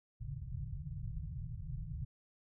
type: low-pass noise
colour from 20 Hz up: white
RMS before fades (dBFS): -42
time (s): 0.2-2.05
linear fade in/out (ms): 10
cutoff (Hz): 160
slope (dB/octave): 96
effects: none